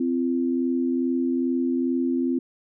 sine tone pair together, 259 / 341.4 Hz, C4 / F4, -17 / -39 cents, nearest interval perfect fourth, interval 478 cents, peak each -22 / -26 dBFS, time 0-2.39 s, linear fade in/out 5 ms, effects none

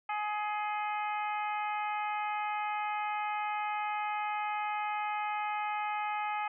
harmonic tone with a mistuned harmonic, 420 Hz, G#4, 19 cents sharp, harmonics 2 / 3 / 4 / 5 / 6 / 7, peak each -33 / -38 / -46 / -42 / -43 / -53 dBFS, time 0.09-6.48 s, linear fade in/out 5 ms, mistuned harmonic 7, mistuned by +48 cents, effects none

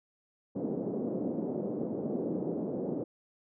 pink band-pass noise, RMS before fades -34 dBFS, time 0.55-3.04 s, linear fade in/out 10 ms, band 190 to 500 Hz, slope 24 dB/octave, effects none

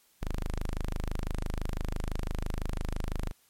sawtooth tone, 25.96 Hz, G#0, in tune, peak -26 dBFS, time 0.21-3.32 s, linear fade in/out 20 ms, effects white hiss -65 dBFS RMS until 3.49 s + MP3 64 kbps

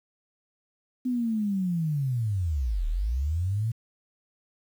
sine linear two-way sweep, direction down then up, 255.5 to 35.83 to 117.2 Hz, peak -24 dBFS, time 1.05-3.72 s, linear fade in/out 10 ms, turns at 2.87 s, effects 9-bit

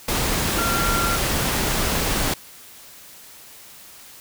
sine tone in noise, 1377 Hz, F6, 25 cents flat, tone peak -23 dBFS, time 0.58-1.16 s, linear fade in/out 5 ms, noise pink, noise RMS -22 dBFS, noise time 0.08-2.34 s, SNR -4 dB, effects white hiss -44 dBFS RMS until 4.2 s

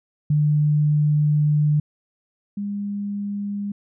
sine tone pair in turn, 149.4 / 202.8 Hz, D3 / G#3, +30 / -41 cents, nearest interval perfect fourth, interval 529 cents, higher second, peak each -15 / -24 dBFS, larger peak first, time 0.3-1.8 / 2.57-3.72 s, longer first, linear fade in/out 5 ms, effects none

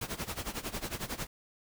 pink noise with tremolo, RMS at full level -35 dBFS, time 0.01-1.27 s, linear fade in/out 5 ms, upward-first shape sine, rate 11 Hz, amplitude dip 85%, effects none

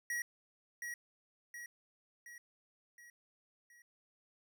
square tone with echo, 1909 Hz, A#6, 41 cents sharp, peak -36 dBFS, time 0.1-0.22 s, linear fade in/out 2 ms, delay 720 ms, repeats 5, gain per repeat -5 dB, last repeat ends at 3.82 s, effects none

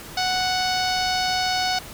sawtooth tone with low-pass filter, 740 Hz, F#5, in tune, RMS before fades -23 dBFS, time 0.17-1.79 s, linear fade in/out 5 ms, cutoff 4900 Hz, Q 4.1, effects pink hiss -39 dBFS RMS until 1.93 s

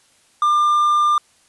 triangle tone, 1197 Hz, D6, 33 cents sharp, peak -11 dBFS, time 0.42-1.18 s, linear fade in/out 2 ms, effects white hiss -56 dBFS RMS until 1.48 s + resampled to 24000 Hz

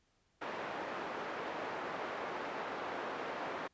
pink band-pass noise, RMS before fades -41 dBFS, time 0.41-3.68 s, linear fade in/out 10 ms, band 420 to 1600 Hz, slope 12 dB/octave, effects pink hiss -75 dBFS RMS until 3.73 s + resampled to 16000 Hz

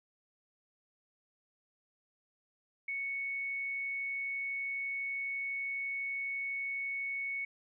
sine tone, 2217 Hz, C#7, in tune, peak -34 dBFS, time 2.88-7.45 s, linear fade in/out 5 ms, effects none

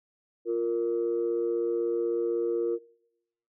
sine tone pair together, 349.2 / 465.3 Hz, F4 / A#4, 0 / -3 cents, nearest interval perfect fourth, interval 497 cents, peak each -27 dBFS, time 0.45-2.79 s, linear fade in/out 50 ms, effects noise-tail reverb RT60 0.8 s tail -22 dB re dry + tanh soft clip ceiling -19 dBFS

